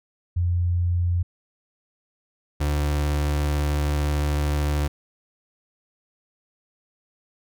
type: tone pair in turn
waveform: sine / 35% pulse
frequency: 87.6 / 73.49 Hz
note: F2 / D2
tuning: +6 / +2 cents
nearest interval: minor third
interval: 304 cents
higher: first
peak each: -19 dBFS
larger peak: neither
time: 0.36-1.23 / 2.6-4.88 s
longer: second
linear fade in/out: 10 ms
effects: none